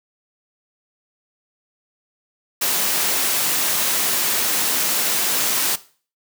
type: high-pass noise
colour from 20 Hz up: white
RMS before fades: -20 dBFS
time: 2.61-5.76 s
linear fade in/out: 10 ms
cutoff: 180 Hz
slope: 12 dB/octave
effects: noise-tail reverb RT60 0.4 s tail -17 dB re dry